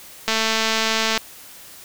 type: click train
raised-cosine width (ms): 0.2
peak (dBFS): -3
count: 200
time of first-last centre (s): 0.28-1.176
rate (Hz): 222
effects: white hiss -42 dBFS RMS until 1.84 s